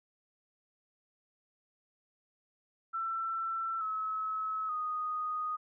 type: tone with pitch steps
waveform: sine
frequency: 1339 / 1289.7 / 1242.1 Hz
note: E6 / E6 / D#6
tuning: +27 / -38 / -3 cents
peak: -32 dBFS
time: 2.93-5.57 s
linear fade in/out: 20 ms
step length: 880 ms
effects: none